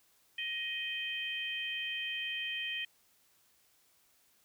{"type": "harmonic tone", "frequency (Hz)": 626, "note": "D#5", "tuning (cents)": 10, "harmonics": [3, 4, 5], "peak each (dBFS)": [-41, -39, -38], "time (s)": [0.38, 2.85], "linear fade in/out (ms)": 5, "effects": ["white hiss -69 dBFS RMS until 4.44 s"]}